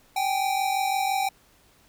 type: tone pair together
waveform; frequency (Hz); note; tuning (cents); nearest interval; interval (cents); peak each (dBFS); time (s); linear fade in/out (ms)
square; 772 / 817.9; G5 / G#5; -27 / -27; minor second; 100; -25 / -29; 0.16-1.29; 5
effects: pink hiss -59 dBFS RMS until 1.88 s